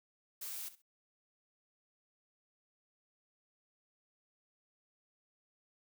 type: noise with echo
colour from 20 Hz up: blue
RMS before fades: -43 dBFS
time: 0.41-0.69 s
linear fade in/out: 10 ms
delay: 66 ms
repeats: 2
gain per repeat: -15 dB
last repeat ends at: 0.822 s
effects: none